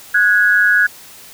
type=tone pair together; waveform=sine; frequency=1464.9 / 1661.2 Hz; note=F#6 / G#6; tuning=-18 / 0 cents; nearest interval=major second; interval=218 cents; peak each=-12 dBFS; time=0.14-0.87 s; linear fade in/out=10 ms; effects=white hiss -39 dBFS RMS until 1.33 s